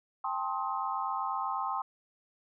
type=chord; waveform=sine; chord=A half-diminished seventh; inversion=third; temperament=just; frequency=792 / 880 / 1056 / 1267.2 Hz; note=G5 / A5 / C6 / Eb6; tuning=+18 / 0 / +16 / +31 cents; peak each=-36 / -38 / -34 / -37 dBFS; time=0.24-1.82 s; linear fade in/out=5 ms; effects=none